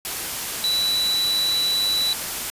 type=tone in noise; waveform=sine; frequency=3951 Hz; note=B7; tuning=in tune; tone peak=-19 dBFS; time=0.64-2.13 s; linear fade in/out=0 ms; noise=white; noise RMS=-28 dBFS; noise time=0.05-2.5 s; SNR=+6 dB; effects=resampled to 32000 Hz